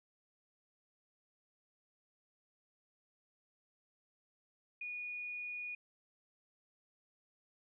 sine tone, 2455 Hz, D#7, 24 cents flat, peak -40 dBFS, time 4.81-5.75 s, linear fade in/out 5 ms, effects none

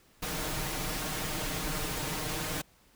pink noise with comb filter, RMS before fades -34 dBFS, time 0.22-2.62 s, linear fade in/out 10 ms, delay 6.5 ms, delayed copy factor +0.7, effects pink hiss -63 dBFS RMS until 2.95 s

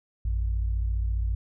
sine tone pair together, 56.16 / 91 Hz, A1 / F#2, +36 / -28 cents, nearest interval minor sixth, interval 836 cents, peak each -24 / -33 dBFS, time 0.25-1.35 s, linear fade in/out 5 ms, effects none

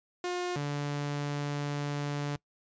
sawtooth tone pair in turn, 357.1 / 144.78 Hz, F4 / D3, +39 / -24 cents, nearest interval octave + major third, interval 1563 cents, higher first, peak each -27 dBFS, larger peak neither, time 0.24-0.56 / 0.56-2.36 s, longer second, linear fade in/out 2 ms, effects noise-tail reverb RT60 0.1 s tail -22 dB re dry + resampled to 16000 Hz

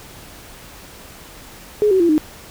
sine tone with pitch steps, 419.7 / 378.3 / 340.9 / 307.2 Hz, G#4 / F#4 / F4 / D#4, +18 / +38 / -42 / -22 cents, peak -11 dBFS, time 1.82-2.18 s, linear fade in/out 0 ms, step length 90 ms, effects pink hiss -40 dBFS RMS until 2.5 s

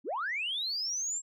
sine linear sweep, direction up, 200.9 to 7600 Hz, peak -30 dBFS, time 0.04-1.22 s, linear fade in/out 50 ms, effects tanh soft clip ceiling -26 dBFS

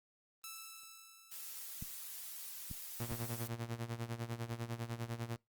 5% pulse tone with exponential decay, 1318.5 Hz, E6, in tune, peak -33 dBFS, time 0.44-2.7 s, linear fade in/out 0 ms, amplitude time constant 490 ms
blue noise, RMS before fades -47 dBFS, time 1.31-3.48 s, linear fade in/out 10 ms
clicks, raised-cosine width 5 ms, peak -32 dBFS, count 3, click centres 1.825 / 2.713 / 3.118 s
sawtooth tone with tremolo, 116.8 Hz, A#2, 4 cents sharp, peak -33 dBFS, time 3-5.36 s, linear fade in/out 0 ms, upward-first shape sine, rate 10 Hz, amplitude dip 80%
effects noise-tail reverb RT60 0.2 s tail -24 dB re dry + Opus 24 kbps

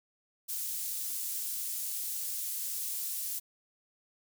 pink high-pass noise, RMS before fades -36 dBFS, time 0.48-3.4 s, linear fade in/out 20 ms, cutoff 9300 Hz, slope 12 dB/octave, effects none

